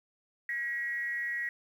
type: tone with frequency modulation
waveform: sine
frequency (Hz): 1910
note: A#6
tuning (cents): +42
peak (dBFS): -31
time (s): 0.49-1.49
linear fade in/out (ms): 2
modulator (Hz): 256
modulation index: 0.45
effects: 10-bit